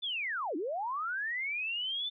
sine linear two-way sweep, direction down then up, 3561 to 279.8 to 3561 Hz, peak -32 dBFS, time 0.02-2.1 s, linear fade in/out 20 ms, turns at 0.56 s, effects none

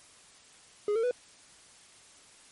triangle tone with pitch steps, 415.3 / 452.9 / 493.9 Hz, G#4 / A#4 / B4, 0 / -50 / 0 cents, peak -23 dBFS, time 0.88-1.111 s, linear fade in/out 2 ms, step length 77 ms, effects white hiss -56 dBFS RMS until 2.51 s + MP3 48 kbps

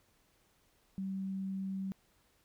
sine tone, 192.2 Hz, G3, 34 cents flat, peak -35 dBFS, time 0.98-1.92 s, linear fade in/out 0 ms, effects pink hiss -71 dBFS RMS until 2.44 s

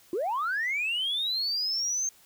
sine linear sweep, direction up, 320 to 6400 Hz, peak -25 dBFS, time 0.13-2.09 s, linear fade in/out 2 ms, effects tanh soft clip ceiling -23 dBFS + white hiss -58 dBFS RMS until 2.25 s

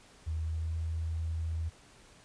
sine tone with pitch glide, 79.5 to 81.22 Hz, D#2 to E2, +38 to -25 cents, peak -31 dBFS, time 0.26-1.7 s, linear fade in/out 20 ms, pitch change +37 cents, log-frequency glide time 0.37-0.75 s, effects pink hiss -58 dBFS RMS until 2.24 s + resampled to 22050 Hz

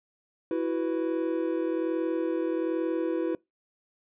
triangle chord, E suspended second, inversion none, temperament just, 329.6 / 370.8 / 494.4 Hz, E4 / F#4 / B4, 0 / +4 / +2 cents, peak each -26 / -30 / -30 dBFS, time 0.51-3.35 s, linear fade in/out 2 ms, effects noise-tail reverb RT60 0.2 s tail -24 dB re dry + resampled to 8000 Hz

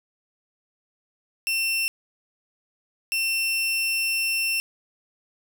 sawtooth tone bursts at uneven times, 2700 Hz, E7, 41 cents sharp, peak -19 dBFS, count 2, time 1.47-1.88 / 3.12-4.6 s, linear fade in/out 0 ms, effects none

